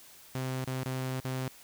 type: tone with dropouts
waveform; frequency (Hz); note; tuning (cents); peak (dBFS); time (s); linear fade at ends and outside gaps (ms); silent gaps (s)
sawtooth; 130; C3; -11; -28; 0.35-1.48; 2; 0.646-0.674 / 0.834-0.858 / 1.201-1.247
effects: white hiss -54 dBFS RMS until 1.63 s